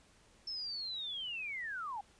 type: linear sweep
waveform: sine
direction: down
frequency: 5330 to 776 Hz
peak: -38 dBFS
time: 0.47-2.01 s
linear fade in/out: 5 ms
effects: pink hiss -65 dBFS RMS until 2.19 s + resampled to 22050 Hz